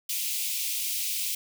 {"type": "high-pass noise", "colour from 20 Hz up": "white", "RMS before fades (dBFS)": -30, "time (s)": [0.09, 1.35], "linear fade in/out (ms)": 5, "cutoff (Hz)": 2300, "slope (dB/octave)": 48, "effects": []}